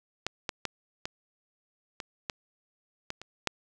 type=clicks; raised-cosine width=0.2 ms; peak=-12 / -13 / -13 / -16 / -19 / -14 / -17 / -25 / -9 dBFS; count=9; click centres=0.266 / 0.492 / 0.653 / 1.055 / 2.002 / 2.298 / 3.104 / 3.216 / 3.473 s; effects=none